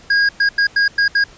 square tone bursts at uneven times, 1634 Hz, G#6, 29 cents flat, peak -12 dBFS, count 6, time 0.1-0.29 / 0.4-0.49 / 0.58-0.67 / 0.76-0.88 / 0.98-1.08 / 1.15-1.24 s, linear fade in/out 5 ms, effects pink hiss -44 dBFS RMS until 1.37 s + resampled to 16000 Hz

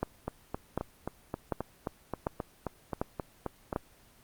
two click trains, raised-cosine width 1 ms, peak -15 / -18 dBFS, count 6 / 14, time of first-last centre 0.03-3.761 / 0.28-3.728 s, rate 1.34 / 3.77 Hz, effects pink hiss -60 dBFS RMS until 4.23 s + Opus 24 kbps

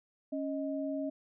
sine tone pair together, 276.4 / 624 Hz, C#4 / D#5, -5 / +5 cents, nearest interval octave + major second, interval 1410 cents, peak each -34 / -37 dBFS, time 0.32-1.1 s, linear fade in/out 10 ms, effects none

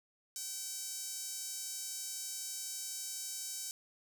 sawtooth tone with high-pass filter, 768 Hz, G5, 36 cents flat, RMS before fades -42 dBFS, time 0.36-3.71 s, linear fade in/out 0 ms, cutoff 6500 Hz, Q 2.1, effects 10-bit

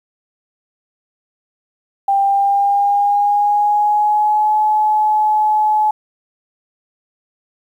sine tone with pitch glide, 792 to 853.8 Hz, G5 to G#5, +18 to +48 cents, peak -11 dBFS, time 2.08-5.91 s, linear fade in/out 5 ms, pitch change +130 cents, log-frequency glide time 2.22-4.57 s, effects 8-bit

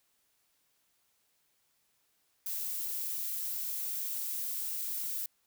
violet noise, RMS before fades -36 dBFS, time 2.46-5.26 s, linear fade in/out 2 ms, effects white hiss -74 dBFS RMS until 5.46 s

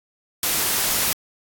white noise, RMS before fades -21 dBFS, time 0.43-1.13 s, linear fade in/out 2 ms, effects AAC 64 kbps

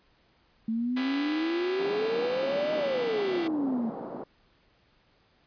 sine exponential two-way sweep, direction up then down, 220 to 622.3 to 220 Hz, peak -26 dBFS, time 0.68-3.9 s, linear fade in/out 5 ms, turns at 2.74 s
5% pulse chord, C# half-diminished seventh, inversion third, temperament just, 249.5 / 277.2 / 332.6 / 399.1 Hz, B3 / C#4 / E4 / G4, +18 / 0 / +16 / +31 cents, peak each -30 dBFS, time 0.96-3.48 s, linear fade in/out 10 ms
pink band-pass noise, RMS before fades -38 dBFS, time 1.79-4.24 s, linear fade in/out 5 ms, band 200 to 920 Hz, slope 24 dB/octave
effects pink hiss -65 dBFS RMS until 5.46 s + resampled to 11025 Hz

